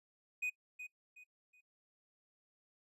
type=tone with echo; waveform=triangle; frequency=2491 Hz; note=D#7; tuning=1 cent sharp; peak=-33 dBFS; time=0.42-0.5 s; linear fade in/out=10 ms; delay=370 ms; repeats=3; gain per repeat=-10 dB; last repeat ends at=1.61 s; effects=noise-tail reverb RT60 0.1 s tail -22 dB re dry + resampled to 32000 Hz

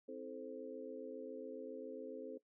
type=harmonic tone with a mistuned harmonic; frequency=87.31 Hz; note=F2; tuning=in tune; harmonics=3 / 4 / 5 / 6; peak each=-51 / -53 / -48 / -50 dBFS; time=0.08-2.38 s; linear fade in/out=10 ms; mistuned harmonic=4; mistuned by=-140 cents; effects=noise-tail reverb RT60 0.1 s tail -17 dB re dry

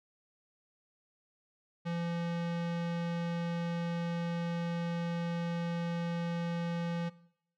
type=tone with low-pass filter; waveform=square; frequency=170.3 Hz; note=F3; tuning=43 cents flat; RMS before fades=-35 dBFS; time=1.85-7.1 s; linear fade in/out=20 ms; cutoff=3700 Hz; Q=0.8; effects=noise-tail reverb RT60 0.7 s tail -19 dB re dry

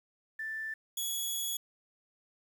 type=tone pair in turn; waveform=sine / 10% pulse; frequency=1767 / 3372 Hz; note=A6 / G#7; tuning=+7 / +26 cents; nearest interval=major seventh; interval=1119 cents; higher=second; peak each=-35 / -25 dBFS; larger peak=second; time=0.39-0.74 / 0.97-1.57 s; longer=second; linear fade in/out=5 ms; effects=10-bit

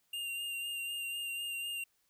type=tone with vibrato; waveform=square; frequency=2794 Hz; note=F7; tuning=in tune; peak=-37 dBFS; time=0.13-1.84 s; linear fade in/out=5 ms; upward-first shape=sine; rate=4 Hz; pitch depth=22 cents each way; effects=white hiss -75 dBFS RMS until 2.09 s

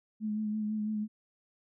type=tone with vibrato; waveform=sine; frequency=213.6 Hz; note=G#3; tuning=49 cents sharp; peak=-30 dBFS; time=0.2-1.08 s; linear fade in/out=50 ms; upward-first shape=sine; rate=6 Hz; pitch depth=26 cents each way; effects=none

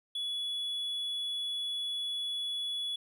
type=tone; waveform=triangle; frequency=3400 Hz; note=G#7; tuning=40 cents sharp; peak=-31 dBFS; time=0.15-2.96 s; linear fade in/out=5 ms; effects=none

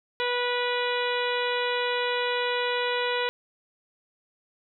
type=harmonic tone; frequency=489.3 Hz; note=B4; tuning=16 cents flat; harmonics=1 / 2 / 3 / 4 / 5 / 6 / 7 / 8; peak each=-28 / -31 / -33 / -34 / -35 / -36 / -36 / -37 dBFS; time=0.2-3.29 s; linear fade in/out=0 ms; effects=none

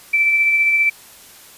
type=tone with tremolo; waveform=sine; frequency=2329 Hz; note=D7; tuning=15 cents flat; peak=-11 dBFS; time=0.13-0.9 s; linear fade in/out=10 ms; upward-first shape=sine; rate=15 Hz; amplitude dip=30%; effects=white hiss -43 dBFS RMS until 1.57 s + resampled to 32000 Hz

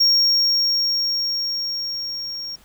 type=tone with level ramp; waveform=triangle; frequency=5560 Hz; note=F8; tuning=9 cents flat; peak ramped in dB=-11 to -27 dBFS; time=0-2.56 s; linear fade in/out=10 ms; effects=pink hiss -53 dBFS RMS until 2.64 s

